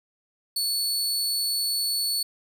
sawtooth tone, 4435 Hz, C#8, in tune, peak -21 dBFS, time 0.56-2.23 s, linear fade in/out 5 ms, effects none

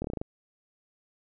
slowing click train, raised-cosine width 2 ms, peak -19 dBFS, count 7, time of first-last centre 0.02-0.215 s, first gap 24 ms, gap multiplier 1.12, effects none

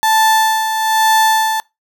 35% pulse tone with tremolo, 880 Hz, A5, in tune, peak -7 dBFS, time 0.03-1.6 s, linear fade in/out 0 ms, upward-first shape sine, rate 1.1 Hz, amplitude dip 55%, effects noise-tail reverb RT60 0.2 s tail -23 dB re dry

